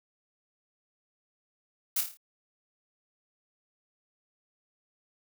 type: noise with echo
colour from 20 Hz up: blue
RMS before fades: -28 dBFS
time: 1.96-2.01 s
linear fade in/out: 5 ms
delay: 27 ms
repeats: 6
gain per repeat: -5 dB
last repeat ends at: 2.172 s
effects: none